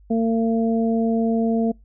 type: harmonic tone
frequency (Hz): 227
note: A#3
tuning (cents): -46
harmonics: 1 / 2 / 3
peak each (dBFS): -18 / -24 / -28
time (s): 0.1-1.72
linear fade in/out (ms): 10
effects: noise-tail reverb RT60 0.2 s tail -26 dB re dry + added 50 Hz sine -47 dBFS peak until 1.84 s